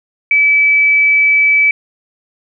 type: tone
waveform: sine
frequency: 2300 Hz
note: D7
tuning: 37 cents flat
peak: -7 dBFS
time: 0.31-1.71 s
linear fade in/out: 2 ms
effects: none